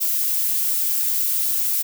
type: noise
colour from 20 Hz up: violet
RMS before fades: -21 dBFS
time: 0-1.83 s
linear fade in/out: 20 ms
effects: none